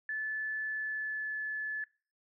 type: tone with pitch glide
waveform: sine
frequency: 1738 to 1727 Hz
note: A6 to A6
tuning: -22 to -33 cents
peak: -33 dBFS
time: 0.09-1.84 s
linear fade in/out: 2 ms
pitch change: -11 cents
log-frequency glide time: 0.63-1.36 s
effects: noise-tail reverb RT60 0.4 s tail -22 dB re dry